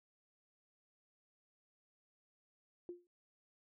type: tone with exponential decay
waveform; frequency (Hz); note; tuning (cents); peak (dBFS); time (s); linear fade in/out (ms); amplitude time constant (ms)
sine; 351.6; F4; +12; -40; 2.89-3.07; 1; 39
effects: none